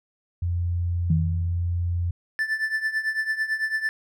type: tone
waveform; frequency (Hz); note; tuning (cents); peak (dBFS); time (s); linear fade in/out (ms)
sine; 87; F2; -6; -22; 0.42-2.11; 5
type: tone with exponential decay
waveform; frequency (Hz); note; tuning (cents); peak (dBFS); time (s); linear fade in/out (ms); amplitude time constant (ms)
sine; 160; D#3; +49; -16; 1.1-1.7; 5; 130
type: tone with tremolo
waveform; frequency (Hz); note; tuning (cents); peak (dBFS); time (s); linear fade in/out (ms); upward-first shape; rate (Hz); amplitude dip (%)
triangle; 1760; A6; 0; -18; 2.39-3.89; 0; triangle; 9; 85
effects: none